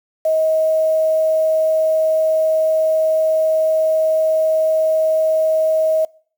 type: tone with quantisation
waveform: sine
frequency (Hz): 634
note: D#5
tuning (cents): +32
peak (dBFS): -13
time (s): 0.25-6.05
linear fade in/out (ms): 5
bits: 6
effects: noise-tail reverb RT60 0.5 s tail -24 dB re dry